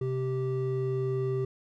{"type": "tone pair together", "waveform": "triangle", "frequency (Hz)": [130, 389.6], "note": ["C3", "G4"], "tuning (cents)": [-11, -11], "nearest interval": "octave + perfect fifth", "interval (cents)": 1900, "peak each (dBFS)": -28, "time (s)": [0.01, 1.45], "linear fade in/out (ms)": 5, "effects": []}